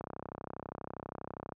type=click train; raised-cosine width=1 ms; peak=-26 dBFS; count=50; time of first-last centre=0.01-1.522 s; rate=32.4 Hz; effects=high-pass 80 Hz 12 dB/octave